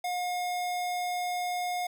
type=tone; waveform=square; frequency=717 Hz; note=F5; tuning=45 cents sharp; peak=-30 dBFS; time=0.04-1.87 s; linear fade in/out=5 ms; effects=none